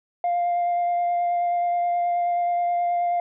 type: tone with vibrato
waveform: sine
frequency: 700 Hz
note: F5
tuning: 4 cents sharp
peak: -18 dBFS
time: 0.24-3.2 s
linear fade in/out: 2 ms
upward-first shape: sine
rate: 9.4 Hz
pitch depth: 10 cents each way
effects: tanh soft clip ceiling -18 dBFS